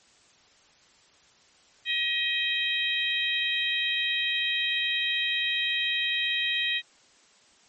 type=harmonic tone with a mistuned harmonic; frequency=635 Hz; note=D#5; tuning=35 cents sharp; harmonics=3 / 4 / 5 / 6; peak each=-30 / -30 / -30 / -30 dBFS; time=1.85-6.82 s; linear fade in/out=50 ms; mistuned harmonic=4; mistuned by=-22 cents; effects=white hiss -59 dBFS RMS until 7.68 s + MP3 32 kbps

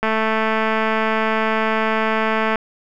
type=click train; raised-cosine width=0.5 ms; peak=-5 dBFS; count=557; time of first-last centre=0.03-2.557 s; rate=220 Hz; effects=none

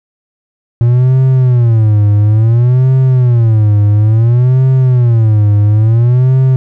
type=tone with vibrato; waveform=triangle; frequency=116.54 Hz; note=A#2; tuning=in tune; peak=-3 dBFS; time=0.81-6.56 s; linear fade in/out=0 ms; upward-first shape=sine; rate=0.58 Hz; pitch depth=210 cents each way; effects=none

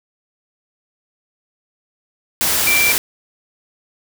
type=tone in noise; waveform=sine; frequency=2349 Hz; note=D7; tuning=in tune; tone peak=-14 dBFS; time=2.67-2.92 s; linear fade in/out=0 ms; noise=white; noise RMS=-17 dBFS; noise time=2.41-2.98 s; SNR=0 dB; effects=none

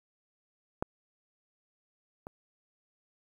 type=clicks; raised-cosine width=1 ms; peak=-16 / -27 dBFS; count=2; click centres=0.825 / 2.269 s; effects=9-bit

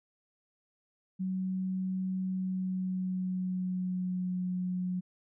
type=tone with pitch glide; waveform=sine; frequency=187.2 to 181.98 Hz; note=F#3 to F#3; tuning=+20 to -28 cents; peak=-30 dBFS; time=1.19-5.01 s; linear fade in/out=20 ms; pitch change=-48 cents; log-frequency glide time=2.22-4.4 s; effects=none

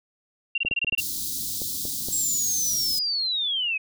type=tone bursts; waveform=sine; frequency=2762 Hz; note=F7; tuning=20 cents flat; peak=-21 dBFS; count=9; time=0.55-1.004 s; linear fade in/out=5 ms; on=30 ms; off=23 ms
type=clicks; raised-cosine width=2 ms; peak=-22 dBFS; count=7; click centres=0.65 / 0.713 / 0.846 / 0.926 / 1.618 / 1.853 / 2.086 s
type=band-stop noise; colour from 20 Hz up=white; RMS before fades=-30 dBFS; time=0.98-2.99 s; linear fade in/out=2 ms; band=330 to 3700 Hz; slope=48 dB/octave
type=linear sweep; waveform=sine; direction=down; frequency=7690 to 2489 Hz; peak=-23 dBFS; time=2.12-3.78 s; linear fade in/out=10 ms
effects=none

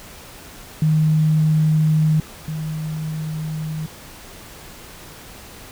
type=tone pair in turn; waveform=sine; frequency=155.56 / 156.35 Hz; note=D#3 / D#3; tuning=0 / +9 cents; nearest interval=unison; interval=9 cents; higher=second; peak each=-13 / -23 dBFS; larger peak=first; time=0.82-2.2 / 2.48-3.86 s; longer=neither; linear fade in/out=2 ms; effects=pink hiss -40 dBFS RMS until 5.71 s

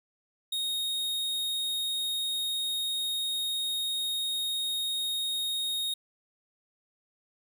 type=tone; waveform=45% pulse; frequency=3729 Hz; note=A#7; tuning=in tune; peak=-29 dBFS; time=0.52-5.94 s; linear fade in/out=5 ms; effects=none

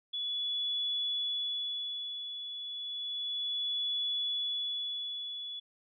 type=tone with tremolo; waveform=sine; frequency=3416 Hz; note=G#7; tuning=48 cents sharp; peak=-30 dBFS; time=0.13-5.6 s; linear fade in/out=10 ms; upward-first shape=sine; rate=0.32 Hz; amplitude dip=60%; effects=none

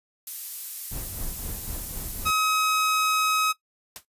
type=noise; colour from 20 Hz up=violet; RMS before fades=-32 dBFS; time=0.27-2.31 s; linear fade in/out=2 ms
type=noise with tremolo; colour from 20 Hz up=brown; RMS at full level=-33 dBFS; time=0.91-2.31 s; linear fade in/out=10 ms; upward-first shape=triangle; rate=3.9 Hz; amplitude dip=60%
type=tone; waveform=sawtooth; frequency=1272 Hz; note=D#6; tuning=38 cents sharp; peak=-17 dBFS; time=2.25-3.53 s; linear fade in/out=20 ms
type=noise with exponential decay; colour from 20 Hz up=white; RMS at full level=-34 dBFS; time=3.96-4.05 s; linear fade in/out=0 ms; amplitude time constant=18 ms
effects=noise-tail reverb RT60 0.1 s tail -18 dB re dry + resampled to 32000 Hz

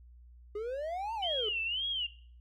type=exponential two-way sweep; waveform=triangle; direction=up then down; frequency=406 to 930 to 406 Hz; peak=-32 dBFS; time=0.55-1.49 s; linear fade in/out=5 ms; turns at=1.14 s
type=tone with vibrato; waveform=sine; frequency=2960 Hz; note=F#7; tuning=in tune; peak=-31 dBFS; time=1.22-2.07 s; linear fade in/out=10 ms; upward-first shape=sine; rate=1.9 Hz; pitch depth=190 cents each way
effects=noise-tail reverb RT60 0.5 s tail -18 dB re dry + added 60 Hz sine -52 dBFS peak until 2.4 s

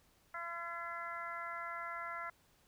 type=harmonic tone; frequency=340 Hz; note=F4; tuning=46 cents flat; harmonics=2 / 3 / 4 / 5 / 6; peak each=-49 / -48 / -43 / -49 / -48 dBFS; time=0.34-2.3 s; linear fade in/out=5 ms; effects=pink hiss -70 dBFS RMS until 2.67 s

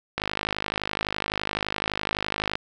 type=click train; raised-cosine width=0.3 ms; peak=-9 dBFS; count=124; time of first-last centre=0.18-2.555 s; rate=51.8 Hz; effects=none

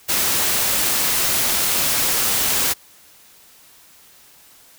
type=noise; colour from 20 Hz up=white; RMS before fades=-19 dBFS; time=0.08-2.74 s; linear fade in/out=20 ms; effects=white hiss -49 dBFS RMS until 4.78 s

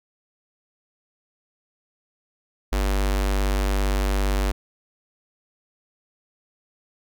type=tone with notch filter; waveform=square; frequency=48.79 Hz; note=G1; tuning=7 cents flat; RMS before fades=-22 dBFS; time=2.72-4.52 s; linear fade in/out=10 ms; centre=100 Hz; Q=0.5; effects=none

